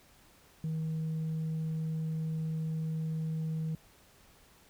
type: tone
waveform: sine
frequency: 159 Hz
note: D#3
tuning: 38 cents sharp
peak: -29 dBFS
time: 0.64-3.75 s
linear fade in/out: 2 ms
effects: tanh soft clip ceiling -30 dBFS + pink hiss -61 dBFS RMS until 4.69 s